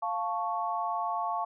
sine chord, F augmented, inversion none, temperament equal, 698.5 / 880 / 1108.7 Hz, F5 / A5 / C#6, 0 / 0 / 0 cents, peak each -33 dBFS, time 0.02-1.45 s, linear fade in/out 10 ms, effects none

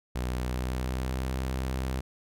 sawtooth tone with pitch glide, 62.1 to 64.92 Hz, B1 to C2, +10 to -13 cents, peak -25 dBFS, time 0.15-2.01 s, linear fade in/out 10 ms, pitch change +77 cents, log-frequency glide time 0.31-1.34 s, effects none

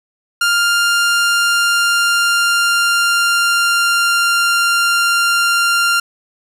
sawtooth tone with pitch glide, 1400 to 1391.1 Hz, F6 to F6, +4 to -7 cents, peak -8 dBFS, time 0.41-6 s, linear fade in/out 5 ms, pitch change -11 cents, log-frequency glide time 0.83-4.38 s, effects low-pass 12000 Hz 12 dB/octave + 7-bit

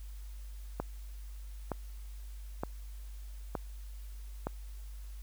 click train, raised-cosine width 1 ms, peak -19 dBFS, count 5, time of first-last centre 0.8-4.47 s, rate 1.09 Hz, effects added 50 Hz sine -42 dBFS peak until 5.22 s + white hiss -61 dBFS RMS until 5.22 s

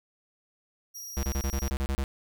sawtooth tone, 5690 Hz, F8, 31 cents sharp, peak -36 dBFS, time 0.94-1.7 s, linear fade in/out 20 ms
square tone bursts, 68 Hz, C#2, 33 cents flat, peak -27 dBFS, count 10, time 1.17-2.039 s, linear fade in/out 0 ms, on 59 ms, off 31 ms
effects none

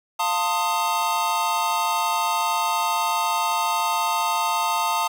square chord, F dominant seventh, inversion none, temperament equal with one note detuned, 698.5 / 896.4 / 1046.5 / 1244.5 Hz, F5 / A5 / C6 / Eb6, 0 / +32 / 0 / 0 cents, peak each -30 / -24 / -30 / -27 dBFS, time 0.19-5.08 s, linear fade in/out 10 ms, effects none

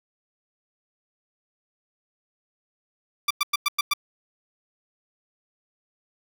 15% pulse tone bursts, 1172 Hz, D6, 4 cents flat, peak -13 dBFS, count 6, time 3.28-3.936 s, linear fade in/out 5 ms, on 26 ms, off 100 ms, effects none

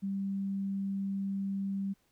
sine tone, 196 Hz, G3, in tune, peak -31 dBFS, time 0.02-1.94 s, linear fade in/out 20 ms, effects pink hiss -72 dBFS RMS until 2.11 s

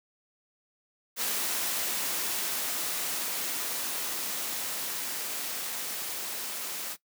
white noise with level ramp, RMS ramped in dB -30 to -36 dBFS, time 1.16-6.97 s, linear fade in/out 50 ms, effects noise-tail reverb RT60 0.1 s tail -19 dB re dry + high-pass 200 Hz 12 dB/octave

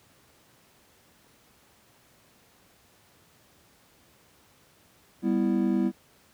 triangle chord, E minor, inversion first, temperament just, 197.78 / 247.2 / 329.6 Hz, G3 / B3 / E4, +16 / +2 / 0 cents, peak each -24 / -25 / -25 dBFS, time 5.22-5.92 s, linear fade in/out 50 ms, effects pink hiss -60 dBFS RMS until 6.33 s + high-pass 80 Hz 12 dB/octave

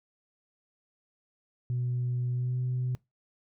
sine tone with pitch glide, 123.47 to 126.06 Hz, B2 to B2, 0 to +36 cents, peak -26 dBFS, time 1.7-2.95 s, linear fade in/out 0 ms, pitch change +36 cents, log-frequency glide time 2.32-2.58 s, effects noise-tail reverb RT60 0.2 s tail -23 dB re dry + tanh soft clip ceiling -24 dBFS

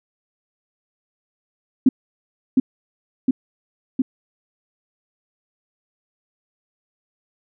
sine tone with echo, 260 Hz, C4, 11 cents flat, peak -8 dBFS, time 1.86-1.89 s, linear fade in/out 5 ms, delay 710 ms, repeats 3, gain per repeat -2 dB, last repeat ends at 4.02 s, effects none

